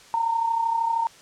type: tone with amplitude modulation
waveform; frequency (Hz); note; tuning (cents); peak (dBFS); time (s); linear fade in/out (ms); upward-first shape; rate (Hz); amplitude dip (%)
sine; 917; A#5; -29; -18; 0.14-1.07; 0; sine; 32.9; 60
effects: white hiss -49 dBFS RMS until 1.21 s + low-pass 7000 Hz 12 dB/octave